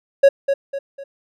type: tone with echo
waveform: triangle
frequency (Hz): 553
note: C#5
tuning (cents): -4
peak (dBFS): -4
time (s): 0.23-0.29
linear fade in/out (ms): 10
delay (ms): 250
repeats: 3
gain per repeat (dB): -8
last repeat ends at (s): 1.04
effects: none